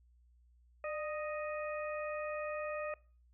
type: harmonic tone with a mistuned harmonic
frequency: 622 Hz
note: D#5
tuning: 1 cent flat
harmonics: 1 / 2 / 3 / 4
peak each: -38 / -44 / -48 / -47 dBFS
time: 0.84-2.94 s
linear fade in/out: 2 ms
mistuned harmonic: 1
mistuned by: -61 cents
effects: noise-tail reverb RT60 0.4 s tail -22 dB re dry + added 60 Hz sine -63 dBFS peak until 3.33 s